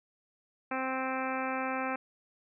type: harmonic tone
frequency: 261.6 Hz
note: C4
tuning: in tune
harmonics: 1 / 2 / 3 / 4 / 5 / 6 / 7 / 8 / 9 / 10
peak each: -37 / -38 / -37 / -40 / -39 / -41 / -45 / -47 / -42 / -46 dBFS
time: 0.71-1.96 s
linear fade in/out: 5 ms
effects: none